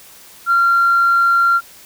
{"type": "tone", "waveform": "sine", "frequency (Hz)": 1379, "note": "F6", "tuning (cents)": -22, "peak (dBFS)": -9, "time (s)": [0.46, 1.61], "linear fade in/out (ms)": 50, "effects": ["tanh soft clip ceiling -6 dBFS", "white hiss -42 dBFS RMS until 1.85 s"]}